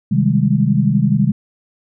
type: chord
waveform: sine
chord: Ab major seventh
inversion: first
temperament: equal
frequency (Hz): 130.81 / 155.56 / 196 / 207.7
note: C3 / Eb3 / G3 / Ab3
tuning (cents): 0 / 0 / 0 / 0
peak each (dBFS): -17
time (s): 0.11-1.32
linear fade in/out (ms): 10
effects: none